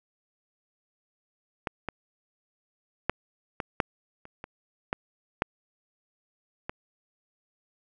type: clicks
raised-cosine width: 0.5 ms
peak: -14 / -16 / -8 / -15 / -7 / -30 / -23 / -12 / -8 / -17 dBFS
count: 10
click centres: 1.672 / 1.887 / 3.096 / 3.602 / 3.802 / 4.254 / 4.441 / 4.929 / 5.421 / 6.695 s
effects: none